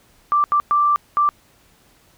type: tone bursts at uneven times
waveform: sine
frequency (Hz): 1174.7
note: D6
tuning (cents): 0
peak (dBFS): -13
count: 4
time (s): 0.32-0.44 / 0.52-0.6 / 0.71-0.96 / 1.17-1.29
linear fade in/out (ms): 0
effects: pink hiss -55 dBFS RMS until 2.17 s